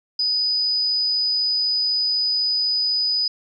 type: tone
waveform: sine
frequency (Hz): 4978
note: D#8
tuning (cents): 0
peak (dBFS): -18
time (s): 0.19-3.28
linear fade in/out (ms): 5
effects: none